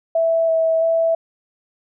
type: tone with vibrato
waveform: sine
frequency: 654 Hz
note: E5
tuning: 14 cents flat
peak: -14 dBFS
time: 0.15-1.15 s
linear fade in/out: 5 ms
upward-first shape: square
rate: 1.5 Hz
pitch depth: 11 cents each way
effects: none